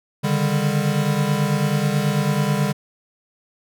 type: tone cluster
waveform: square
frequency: 142.3 / 151.5 / 199.4 Hz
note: C#3 / D#3 / G3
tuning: +46 / -46 / +30 cents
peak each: -23 dBFS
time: 0.23-2.73 s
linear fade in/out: 20 ms
effects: none